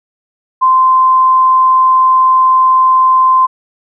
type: tone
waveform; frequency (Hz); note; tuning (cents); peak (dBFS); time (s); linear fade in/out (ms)
sine; 1038; C6; -14; -5; 0.61-3.47; 20
effects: none